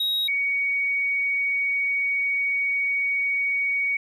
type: tone pair in turn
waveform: triangle / sine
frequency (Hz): 3798 / 2243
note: A#7 / C#7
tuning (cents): +32 / +20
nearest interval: major sixth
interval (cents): 912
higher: first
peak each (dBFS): -20 / -21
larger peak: first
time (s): 0-0.28 / 0.28-3.97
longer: second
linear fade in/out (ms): 5
effects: 10-bit